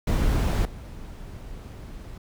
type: noise with level steps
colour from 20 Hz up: brown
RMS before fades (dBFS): -22 / -39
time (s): 0.07-2.18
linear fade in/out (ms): 5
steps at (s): 0.65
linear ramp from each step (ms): 2
effects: none